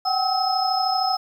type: tone cluster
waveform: sine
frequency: 752 / 785 / 1287 / 5170 Hz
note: F#5 / G5 / E6 / E8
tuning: +28 / +2 / -42 / -34 cents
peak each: -22 / -26 / -28 / -25 dBFS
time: 0.05-1.17 s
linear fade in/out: 10 ms
effects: 8-bit